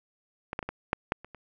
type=clicks; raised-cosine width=0.5 ms; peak=-18 / -15 / -22 / -18 / -9 / -10 / -29 / -30 dBFS; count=8; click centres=0.531 / 0.591 / 0.628 / 0.69 / 0.931 / 1.121 / 1.246 / 1.347 s; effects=none